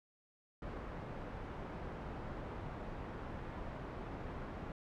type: low-pass noise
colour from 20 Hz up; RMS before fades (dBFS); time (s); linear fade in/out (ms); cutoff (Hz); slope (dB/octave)
pink; -45; 0.62-4.72; 2; 1300; 12
effects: none